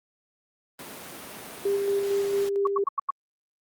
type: noise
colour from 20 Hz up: pink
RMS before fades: -39 dBFS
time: 0.79-2.49 s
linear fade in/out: 2 ms
type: tone with tremolo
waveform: sine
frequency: 399.1 Hz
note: G4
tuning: 31 cents sharp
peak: -21 dBFS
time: 1.65-2.84 s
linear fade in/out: 5 ms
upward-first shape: square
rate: 4.4 Hz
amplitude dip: 30%
type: tone bursts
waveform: sine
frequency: 1115 Hz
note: C#6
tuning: 10 cents sharp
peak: -21 dBFS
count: 5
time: 2.65-3.106 s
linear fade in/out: 5 ms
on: 20 ms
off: 89 ms
effects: high-pass 200 Hz 12 dB/octave + Opus 32 kbps